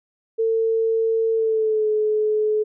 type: tone with pitch glide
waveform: sine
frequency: 450 to 427.9 Hz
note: A4 to A4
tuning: +39 to -48 cents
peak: -17 dBFS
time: 0.38-2.64 s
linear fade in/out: 20 ms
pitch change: -87 cents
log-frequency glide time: 1.33-1.88 s
effects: none